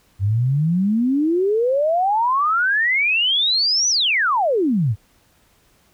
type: exponential two-way sweep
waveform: sine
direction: up then down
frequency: 94.1 to 6080 to 94.1 Hz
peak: -15 dBFS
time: 0.19-4.96 s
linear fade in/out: 50 ms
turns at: 3.89 s
effects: pink hiss -58 dBFS RMS until 5.93 s